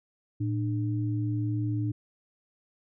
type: tone pair together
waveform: sine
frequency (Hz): 112.88 / 300.3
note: A2 / D4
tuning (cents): +45 / +39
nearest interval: octave + perfect fourth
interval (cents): 1694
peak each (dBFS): -27 / -32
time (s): 0.4-1.92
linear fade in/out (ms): 10
effects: none